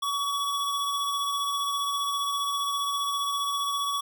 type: tone pair together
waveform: square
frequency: 1132 / 3381 Hz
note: C#6 / G#7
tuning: +36 / +30 cents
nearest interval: octave + perfect fifth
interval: 1894 cents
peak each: -28 / -33 dBFS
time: 0.02-4.01 s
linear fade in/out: 10 ms
effects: none